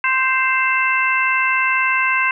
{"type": "harmonic tone with a mistuned harmonic", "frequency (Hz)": 522, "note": "C5", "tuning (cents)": -4, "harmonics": [2, 3, 4, 5], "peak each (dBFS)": [-20, -20, -20, -20], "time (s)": [0.04, 2.31], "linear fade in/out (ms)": 2, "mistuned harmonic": 5, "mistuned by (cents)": 35, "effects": []}